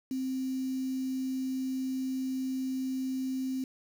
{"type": "tone with quantisation", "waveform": "sine", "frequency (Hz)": 261.6, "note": "C4", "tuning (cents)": 0, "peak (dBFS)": -30, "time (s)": [0.11, 3.64], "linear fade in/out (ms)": 2, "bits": 8, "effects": []}